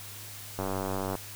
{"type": "click train", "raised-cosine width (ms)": 1, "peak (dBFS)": -18, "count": 55, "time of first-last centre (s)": [0.59, 1.153], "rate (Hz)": 95.9, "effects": ["added 102 Hz sine -48 dBFS peak until 1.35 s", "white hiss -44 dBFS RMS until 1.35 s"]}